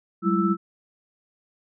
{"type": "tone cluster", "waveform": "sine", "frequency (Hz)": [188.3, 205.3, 335, 1318], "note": ["F#3", "G#3", "E4", "E6"], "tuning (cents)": [31, -20, 28, -1], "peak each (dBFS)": [-23, -25, -24, -26], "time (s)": [0.22, 0.57], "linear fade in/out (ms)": 50, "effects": []}